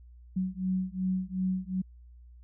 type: beating tone pair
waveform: sine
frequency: 185 / 187.7 Hz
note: F#3 / F#3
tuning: 0 / +25 cents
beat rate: 2.7 Hz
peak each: -31 dBFS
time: 0.36-1.82 s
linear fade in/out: 10 ms
effects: added 60 Hz sine -49 dBFS peak until 2.43 s